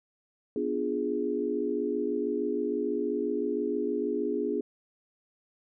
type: chord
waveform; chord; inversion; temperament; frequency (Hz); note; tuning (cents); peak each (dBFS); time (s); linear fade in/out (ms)
sine; B diminished seventh; none; equal; 246.9 / 293.7 / 349.2 / 415.3; B3 / D4 / F4 / Ab4; 0 / 0 / 0 / 0; -34 / -33 / -34 / -30; 0.56-4.61; 2
effects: none